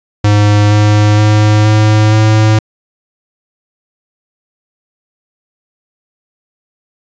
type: tone with pitch steps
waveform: square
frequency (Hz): 103.83 / 104.98 / 106.13 / 107.31 / 108.49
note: G#2 / G#2 / G#2 / A2 / A2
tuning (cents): 0 / +19 / +38 / -43 / -24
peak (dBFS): -6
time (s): 0.24-2.59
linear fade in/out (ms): 5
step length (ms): 470
effects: resampled to 16000 Hz + 8-bit